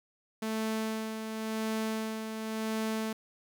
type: tone with tremolo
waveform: sawtooth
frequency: 220 Hz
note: A3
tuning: in tune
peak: -26 dBFS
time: 0.42-3.13 s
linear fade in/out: 5 ms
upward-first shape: sine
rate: 0.93 Hz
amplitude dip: 50%
effects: 11-bit